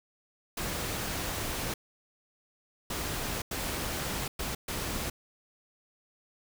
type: noise bursts at uneven times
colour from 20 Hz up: pink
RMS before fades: -34 dBFS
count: 5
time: 0.57-1.74 / 2.9-3.42 / 3.51-4.28 / 4.39-4.55 / 4.68-5.1 s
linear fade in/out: 5 ms
effects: none